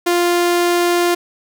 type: tone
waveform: sawtooth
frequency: 349.2 Hz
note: F4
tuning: in tune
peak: -9 dBFS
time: 0.06-1.15 s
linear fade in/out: 10 ms
effects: none